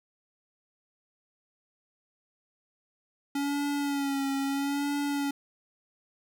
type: tone with vibrato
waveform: square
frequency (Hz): 280.2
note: C#4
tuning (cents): +19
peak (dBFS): -28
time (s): 3.35-5.31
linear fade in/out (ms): 5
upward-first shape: sine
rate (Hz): 0.77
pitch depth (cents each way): 40
effects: 10-bit